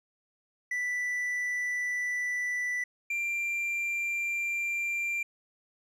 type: tone pair in turn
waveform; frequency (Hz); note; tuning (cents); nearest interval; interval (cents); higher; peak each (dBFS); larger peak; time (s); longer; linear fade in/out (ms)
triangle; 1975.5 / 2372; B6 / D7; 0 / +17; minor third; 317; second; -27 / -27; neither; 0.71-2.84 / 3.1-5.23; neither; 5
effects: resampled to 32000 Hz